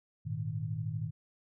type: chord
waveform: sine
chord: Ab suspended second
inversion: none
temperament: equal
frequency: 103.83 / 116.54 / 155.56 Hz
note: Ab2 / Bb2 / Eb3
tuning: 0 / 0 / 0 cents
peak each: -38 / -37 / -37 dBFS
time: 0.25-1.11 s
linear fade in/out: 20 ms
effects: none